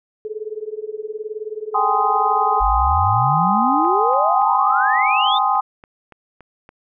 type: tone with tremolo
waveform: sine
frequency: 430 Hz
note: A4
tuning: 40 cents flat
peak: -21 dBFS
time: 0.25-2.61 s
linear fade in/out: 0 ms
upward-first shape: triangle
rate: 19 Hz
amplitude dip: 100%
type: chord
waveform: sine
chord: Ab major seventh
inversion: third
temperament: just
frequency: 778.7 / 830.6 / 1038.3 / 1245.9 Hz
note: G5 / Ab5 / C6 / Eb6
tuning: -12 / 0 / -14 / +2 cents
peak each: -20 dBFS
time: 1.74-5.61 s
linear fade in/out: 10 ms
type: exponential sweep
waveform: sine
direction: up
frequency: 47.09 to 3725 Hz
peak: -19 dBFS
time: 2.6-5.39 s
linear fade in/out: 20 ms
type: click train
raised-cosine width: 0.5 ms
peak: -27 dBFS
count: 11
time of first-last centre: 3.85-6.691 s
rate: 3.52 Hz
effects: none